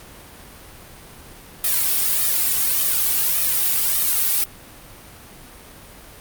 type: noise with flanger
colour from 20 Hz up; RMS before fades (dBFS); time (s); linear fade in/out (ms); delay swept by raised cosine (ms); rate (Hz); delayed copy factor
blue; -19; 1.64-4.44; 2; 1.6 to 2.7; 1.7; +1
effects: pink hiss -42 dBFS RMS until 6.2 s + Opus 48 kbps